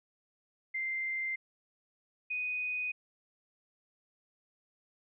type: tone pair in turn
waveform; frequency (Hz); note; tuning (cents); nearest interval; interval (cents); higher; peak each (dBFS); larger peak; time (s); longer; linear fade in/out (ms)
sine; 2089 / 2490; C7 / D#7; -3 / +1; minor third; 304; second; -32 / -32; neither; 0.74-1.36 / 2.3-2.92; neither; 10
effects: none